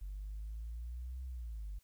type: exponential two-way sweep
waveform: sine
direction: up then down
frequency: 47.51 to 65.2 to 47.51 Hz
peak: -39 dBFS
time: 0.01-1.79 s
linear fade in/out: 10 ms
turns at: 1.25 s
effects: tanh soft clip ceiling -37 dBFS + white hiss -73 dBFS RMS until 1.83 s